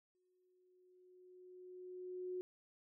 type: tone with exponential growth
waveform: sine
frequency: 364.9 Hz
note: F#4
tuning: 24 cents flat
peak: -39 dBFS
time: 0.15-2.41 s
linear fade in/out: 0 ms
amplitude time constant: 490 ms
effects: none